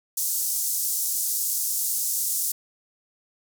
white band-pass noise, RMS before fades -26 dBFS, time 0.17-2.52 s, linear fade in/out 5 ms, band 5900 to 16000 Hz, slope 24 dB/octave, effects none

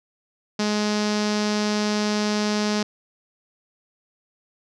sawtooth tone with low-pass filter, 210 Hz, G#3, 19 cents sharp, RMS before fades -23 dBFS, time 0.59-2.83 s, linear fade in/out 5 ms, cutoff 5400 Hz, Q 3.1, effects none

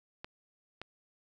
clicks, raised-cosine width 0.3 ms, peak -25 dBFS, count 2, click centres 0.245 / 0.816 s, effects none

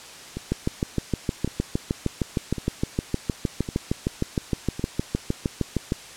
two click trains, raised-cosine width 3 ms, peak -9 / -17 dBFS, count 36 / 5, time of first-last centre 0.52-5.921 / 0.37-4.795 s, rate 6.48 / 0.904 Hz, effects white hiss -42 dBFS RMS until 6.16 s + low-pass 8000 Hz 12 dB/octave

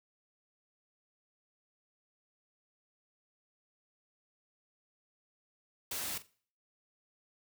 white noise with echo, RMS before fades -38 dBFS, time 5.91-6.18 s, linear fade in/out 5 ms, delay 44 ms, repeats 2, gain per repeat -15 dB, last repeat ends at 6.268 s, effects noise-tail reverb RT60 0.5 s tail -22 dB re dry

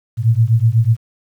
sine beating tone pair, 110 / 118.1 Hz, A2 / A#2, 0 / +23 cents, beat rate 8.1 Hz, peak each -13 dBFS, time 0.17-0.97 s, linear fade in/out 50 ms, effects 8-bit

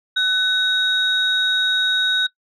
sine tone pair together, 1500 / 3780 Hz, F#6 / A#7, +23 / +23 cents, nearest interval octave + major third, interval 1600 cents, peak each -18 dBFS, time 0.16-2.27 s, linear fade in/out 10 ms, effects noise-tail reverb RT60 0.1 s tail -20 dB re dry + tanh soft clip ceiling -9 dBFS

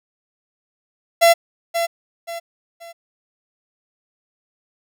45% pulse tone with echo, 677 Hz, E5, 46 cents sharp, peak -9 dBFS, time 1.21-1.34 s, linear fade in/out 20 ms, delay 530 ms, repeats 3, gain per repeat -9 dB, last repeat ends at 2.93 s, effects none

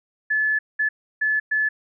sine tone bursts at uneven times, 1726 Hz, A6, 34 cents flat, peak -18 dBFS, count 4, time 0.3-0.59 / 0.79-0.89 / 1.21-1.4 / 1.51-1.69 s, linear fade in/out 10 ms, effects none

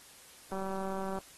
click train, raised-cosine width 1 ms, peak -25 dBFS, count 129, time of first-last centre 0.52-1.187 s, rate 192 Hz, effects white hiss -55 dBFS RMS until 1.37 s + AAC 32 kbps

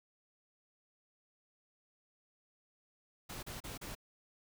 pink noise bursts, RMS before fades -45 dBFS, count 4, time 3.29-3.952 s, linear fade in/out 10 ms, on 140 ms, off 34 ms, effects none

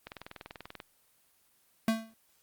click train, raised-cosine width 0.3 ms, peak -26 dBFS, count 16, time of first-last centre 0.07-0.802 s, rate 20.5 Hz
square tone with exponential decay, 223.5 Hz, A3, 27 cents sharp, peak -23 dBFS, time 1.88-2.14 s, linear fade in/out 2 ms, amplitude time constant 56 ms
effects white hiss -68 dBFS RMS until 2.42 s + Opus 24 kbps

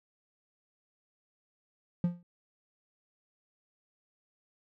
triangle tone with exponential decay, 174.61 Hz, F3, in tune, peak -20 dBFS, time 2.04-2.23 s, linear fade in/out 2 ms, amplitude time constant 41 ms, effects none

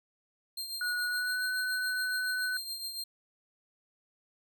sawtooth tone with tremolo, 4186 Hz, C8, in tune, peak -31 dBFS, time 0.57-3.04 s, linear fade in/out 5 ms, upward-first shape triangle, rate 7.1 Hz, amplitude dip 60%
sine tone with pitch glide, 1460 to 1501 Hz, F#6 to F#6, -24 to +24 cents, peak -30 dBFS, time 0.81-2.57 s, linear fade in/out 2 ms, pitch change +48 cents, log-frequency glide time 1.07-1.43 s
effects none

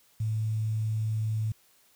sine tone with quantisation, 109.4 Hz, A2, 9 cents flat, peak -26 dBFS, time 0.2-1.52 s, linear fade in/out 5 ms, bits 9, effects white hiss -63 dBFS RMS until 1.95 s

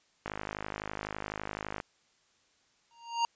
click train, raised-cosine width 0.5 ms, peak -20 dBFS, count 81, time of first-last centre 0.26-1.801 s, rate 51.9 Hz
square tone with exponential growth, 933 Hz, A#5, 1 cent sharp, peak -24 dBFS, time 2.91-3.25 s, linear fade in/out 1 ms, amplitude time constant 72 ms
effects white hiss -69 dBFS RMS until 3.35 s + resampled to 16000 Hz

